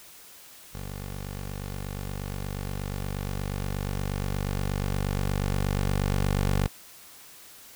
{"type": "tone with level ramp", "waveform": "15% pulse", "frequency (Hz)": 48.42, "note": "G1", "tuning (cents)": -21, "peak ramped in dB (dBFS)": [-29, -16], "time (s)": [0.73, 6.68], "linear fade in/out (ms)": 20, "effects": ["white hiss -49 dBFS RMS until 7.75 s"]}